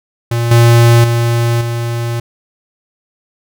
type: tone with level steps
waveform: square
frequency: 117.6 Hz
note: A#2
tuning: 16 cents sharp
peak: -13 / -5 / -11 / -16 dBFS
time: 0.31-2.2 s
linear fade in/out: 5 ms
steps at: 0.51 / 1.04 / 1.61 s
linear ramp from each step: 2 ms
effects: none